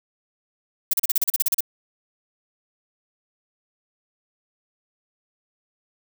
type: noise bursts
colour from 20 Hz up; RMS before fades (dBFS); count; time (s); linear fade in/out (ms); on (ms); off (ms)
violet; -19; 12; 0.91-1.606; 5; 25; 36
effects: none